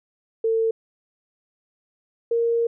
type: tone pair in turn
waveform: sine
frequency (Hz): 450 / 465.3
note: A4 / A#4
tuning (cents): +39 / -3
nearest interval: minor second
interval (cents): 58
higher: second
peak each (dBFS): -18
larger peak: neither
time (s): 0.44-0.71 / 2.31-2.67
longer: second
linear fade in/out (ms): 5
effects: none